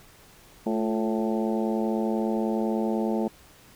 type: harmonic tone with a mistuned harmonic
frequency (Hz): 110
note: A2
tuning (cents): 0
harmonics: 2 / 3 / 4 / 5 / 6 / 7 / 8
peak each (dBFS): -26 / -30 / -32 / -34 / -36 / -37 / -38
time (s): 0.66-3.28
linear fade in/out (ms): 5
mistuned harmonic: 3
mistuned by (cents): +71
effects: pink hiss -53 dBFS RMS until 3.75 s